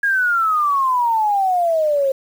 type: exponential sweep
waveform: sine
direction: down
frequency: 1652 to 530 Hz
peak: -14 dBFS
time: 0.03-2.12 s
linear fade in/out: 5 ms
effects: 7-bit